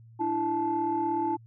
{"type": "tone cluster", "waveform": "sine", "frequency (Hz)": [297.7, 334.4, 872], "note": ["D4", "E4", "A5"], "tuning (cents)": [24, 25, -16], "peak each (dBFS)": [-34, -29, -27], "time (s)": [0.19, 1.37], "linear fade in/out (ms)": 20, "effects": ["tanh soft clip ceiling -17 dBFS", "added 114 Hz sine -49 dBFS peak until 1.46 s"]}